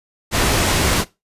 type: low-pass noise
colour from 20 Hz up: pink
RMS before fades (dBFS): -17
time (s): 0.31-1.05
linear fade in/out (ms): 50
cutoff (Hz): 11000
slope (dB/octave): 12
effects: noise-tail reverb RT60 0.2 s tail -17 dB re dry + resampled to 32000 Hz